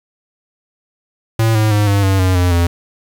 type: tone with pitch steps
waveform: square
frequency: 112.6 / 108.33 / 104.21 / 100.26 / 96.45 / 92.79 / 89.27 / 85.88 Hz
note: A2 / A2 / G#2 / G2 / G2 / F#2 / F2 / F2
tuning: +40 / -26 / +6 / +39 / -28 / +5 / +38 / -29 cents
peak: -11 dBFS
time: 1.39-2.67 s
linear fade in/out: 5 ms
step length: 160 ms
effects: 7-bit